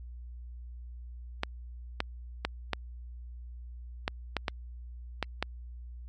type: clicks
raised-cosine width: 0.3 ms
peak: -12 dBFS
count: 9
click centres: 1.434 / 2.004 / 2.45 / 2.733 / 4.079 / 4.367 / 4.482 / 5.227 / 5.426 s
effects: added 60 Hz sine -41 dBFS peak until 6.08 s + MP3 48 kbps